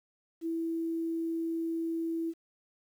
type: tone with quantisation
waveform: sine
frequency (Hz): 329.6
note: E4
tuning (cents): 0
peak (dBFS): -30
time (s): 0.41-2.34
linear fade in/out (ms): 50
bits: 10
effects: none